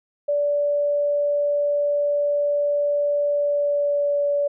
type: tone with pitch glide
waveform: sine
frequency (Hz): 580 to 574.7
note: D5 to D5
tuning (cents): -22 to -38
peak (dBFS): -18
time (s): 0.28-4.48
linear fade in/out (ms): 10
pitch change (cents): -16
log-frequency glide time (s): 3.3-4.28
effects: none